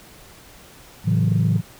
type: chord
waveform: sine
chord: F# minor seventh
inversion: first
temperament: equal with one note detuned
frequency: 110 / 138.59 / 163.58 / 185 Hz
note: A2 / C#3 / E3 / F#3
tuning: 0 / 0 / -13 / 0 cents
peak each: -18 / -23 / -19 / -23 dBFS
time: 1.04-1.62 s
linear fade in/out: 50 ms
effects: tanh soft clip ceiling -10 dBFS + pink hiss -46 dBFS RMS until 1.79 s